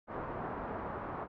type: low-pass noise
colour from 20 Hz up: white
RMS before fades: -40 dBFS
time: 0.07-1.28 s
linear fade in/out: 50 ms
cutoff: 1200 Hz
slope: 24 dB/octave
effects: none